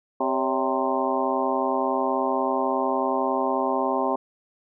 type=harmonic tone with a mistuned harmonic; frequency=130.81 Hz; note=C3; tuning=in tune; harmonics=2 / 3 / 4 / 5 / 6 / 7 / 8; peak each=-29 / -29 / -29 / -29 / -29 / -29 / -29 dBFS; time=0.2-4.16 s; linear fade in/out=5 ms; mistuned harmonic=4; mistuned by=+110 cents; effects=none